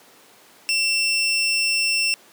20% pulse tone, 2700 Hz, E7, 41 cents sharp, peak -14 dBFS, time 0.69-2.14 s, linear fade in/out 0 ms, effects pink hiss -50 dBFS RMS until 2.32 s + high-pass 300 Hz 12 dB/octave

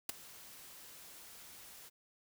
white noise with ADSR envelope, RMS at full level -33 dBFS, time 0.09-1.9 s, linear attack 4 ms, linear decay 10 ms, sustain -21 dB, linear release 25 ms, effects none

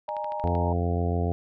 sine chord, D# suspended fourth, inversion none, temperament equal with one note detuned, 607.7 / 830.6 / 932.3 Hz, D#5 / G#5 / A#5, -41 / 0 / 0 cents, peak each -33 dBFS, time 0.08-0.73 s, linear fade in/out 5 ms
click train, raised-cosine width 0.3 ms, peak -28 dBFS, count 7, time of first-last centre 0.09-0.552 s, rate 13 Hz
harmonic tone, 86.8 Hz, F2, 10 cents flat, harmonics 1 / 2 / 3 / 4 / 5 / 6 / 7 / 8 / 9, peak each -25 / -31 / -34 / -36 / -33 / -39 / -42 / -34 / -41 dBFS, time 0.44-1.32 s, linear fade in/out 0 ms
effects none

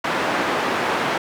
white band-pass noise, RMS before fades -22 dBFS, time 0.04-1.18 s, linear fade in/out 5 ms, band 190 to 1500 Hz, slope 12 dB/octave, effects none

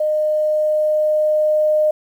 sine tone with level ramp, 612 Hz, D#5, 29 cents flat, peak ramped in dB -15 to -12 dBFS, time 0-1.91 s, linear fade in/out 5 ms, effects 8-bit

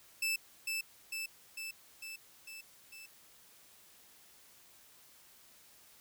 sawtooth tone with echo, 2637 Hz, E7, in tune, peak -28 dBFS, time 0.22-0.36 s, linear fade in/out 5 ms, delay 450 ms, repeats 6, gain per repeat -3 dB, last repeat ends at 3.06 s, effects white hiss -61 dBFS RMS until 6 s

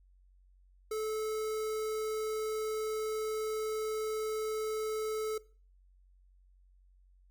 square tone with notch filter, 434.2 Hz, A4, 23 cents flat, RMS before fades -35 dBFS, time 0.91-5.38 s, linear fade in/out 5 ms, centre 2800 Hz, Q 1.3, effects noise-tail reverb RT60 0.4 s tail -20 dB re dry + added 46 Hz sine -60 dBFS peak until 7.3 s

